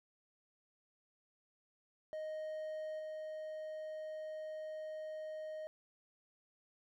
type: tone with level steps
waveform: triangle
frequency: 622.3 Hz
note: D#5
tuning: in tune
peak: -38 / -40 dBFS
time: 2.13-5.67 s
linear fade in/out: 0 ms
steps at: 2.99 s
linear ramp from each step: 5 ms
effects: none